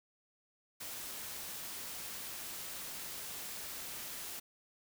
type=noise; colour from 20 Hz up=white; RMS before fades=-44 dBFS; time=0.8-4.4 s; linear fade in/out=10 ms; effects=none